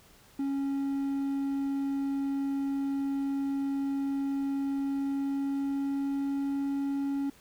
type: tone with pitch glide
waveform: triangle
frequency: 276 to 278.1 Hz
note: C#4 to C#4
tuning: -7 to +6 cents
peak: -26 dBFS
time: 0.39-7.3 s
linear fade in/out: 5 ms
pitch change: +13 cents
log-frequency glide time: 4.85-6.62 s
effects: pink hiss -58 dBFS RMS until 7.4 s